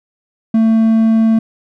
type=tone; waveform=triangle; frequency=223.5 Hz; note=A3; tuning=27 cents sharp; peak=-6 dBFS; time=0.54-1.39 s; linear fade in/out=5 ms; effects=none